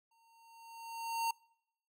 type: tone with exponential growth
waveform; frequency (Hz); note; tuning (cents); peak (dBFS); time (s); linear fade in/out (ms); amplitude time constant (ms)
square; 917; A#5; -29; -31; 0.11-1.31; 5; 260
effects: noise-tail reverb RT60 0.8 s tail -26 dB re dry